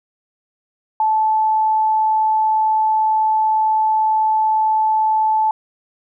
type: tone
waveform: sine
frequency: 871 Hz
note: A5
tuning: 18 cents flat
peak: -13 dBFS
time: 1-5.51 s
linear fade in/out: 2 ms
effects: none